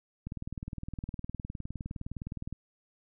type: click train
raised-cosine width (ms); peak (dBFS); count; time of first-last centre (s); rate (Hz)
5; -25; 45; 0.27-2.526; 19.5
effects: none